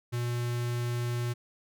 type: tone with notch filter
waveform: square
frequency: 120.4 Hz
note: B2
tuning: 44 cents flat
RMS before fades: -31 dBFS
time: 0.12-1.34 s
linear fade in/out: 20 ms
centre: 700 Hz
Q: 1.8
effects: none